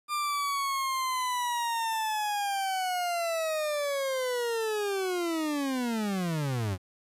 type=linear sweep; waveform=40% pulse; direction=down; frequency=1201 to 87.31 Hz; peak=-27 dBFS; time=0.08-6.78 s; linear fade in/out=50 ms; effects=resampled to 32000 Hz + 10-bit